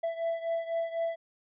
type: beating tone pair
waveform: triangle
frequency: 664 / 668 Hz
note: E5 / E5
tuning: +12 / +23 cents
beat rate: 4 Hz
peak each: -29 / -33 dBFS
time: 0.03-1.16 s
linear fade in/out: 10 ms
effects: resampled to 8000 Hz